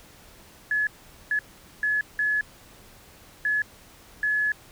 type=tone bursts at uneven times; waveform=sine; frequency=1704 Hz; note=G#6; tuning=44 cents sharp; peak=-21 dBFS; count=6; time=0.71-0.87 / 1.31-1.39 / 1.83-2.01 / 2.19-2.41 / 3.45-3.62 / 4.23-4.52 s; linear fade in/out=2 ms; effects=pink hiss -51 dBFS RMS until 4.71 s